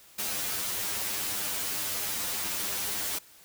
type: noise with comb filter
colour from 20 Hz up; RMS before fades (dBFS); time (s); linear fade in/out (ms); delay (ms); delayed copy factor
white; -32; 0.18-3.19; 10; 10; +0.9
effects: white hiss -55 dBFS RMS until 3.44 s